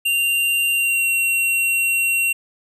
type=tone with pitch glide; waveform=square; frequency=2778 to 2740 Hz; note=F7 to F7; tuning=-10 to -34 cents; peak=-17 dBFS; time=0.05-2.33 s; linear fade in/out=10 ms; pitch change=-24 cents; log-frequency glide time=0.72-1.07 s; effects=none